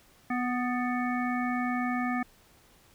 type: harmonic tone with a mistuned harmonic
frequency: 246.9 Hz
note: B3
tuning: in tune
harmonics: 1 / 3 / 5 / 7 / 9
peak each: -29 / -34 / -36 / -37 / -39 dBFS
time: 0.3-2.23 s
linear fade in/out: 5 ms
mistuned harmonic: 7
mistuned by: +35 cents
effects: pink hiss -60 dBFS RMS until 2.94 s